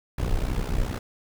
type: noise with amplitude modulation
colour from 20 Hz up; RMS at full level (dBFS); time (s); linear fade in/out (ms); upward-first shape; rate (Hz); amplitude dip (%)
brown; -22; 0.18-0.99; 5; sine; 63.1; 80
effects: none